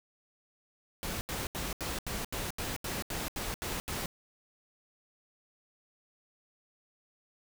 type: noise bursts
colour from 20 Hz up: pink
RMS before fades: -36 dBFS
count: 12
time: 1.03-4.059 s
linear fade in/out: 0 ms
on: 180 ms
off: 79 ms
effects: none